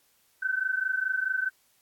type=tone pair together; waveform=sine; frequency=1512 / 1536.7 Hz; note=F#6 / G6; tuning=+37 / -35 cents; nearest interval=unison; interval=28 cents; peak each=-29 / -28 dBFS; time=0.42-1.5 s; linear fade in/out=10 ms; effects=white hiss -66 dBFS RMS until 1.81 s + AAC 64 kbps